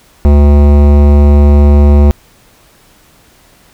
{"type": "tone with hard clipping", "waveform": "sine", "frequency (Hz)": 72.3, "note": "D2", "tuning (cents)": -27, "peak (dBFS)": -4, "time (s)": [0.25, 2.11], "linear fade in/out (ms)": 0, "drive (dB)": 17, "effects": ["pink hiss -45 dBFS RMS until 3.73 s"]}